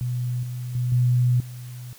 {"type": "tone with level steps", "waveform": "sine", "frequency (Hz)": 123.47, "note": "B2", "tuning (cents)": 0, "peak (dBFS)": [-23, -28, -21, -16, -34], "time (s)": [0.01, 1.93], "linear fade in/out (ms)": 0, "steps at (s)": [0.43, 0.75, 0.92, 1.4], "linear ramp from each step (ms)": 2, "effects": ["white hiss -49 dBFS RMS until 1.98 s"]}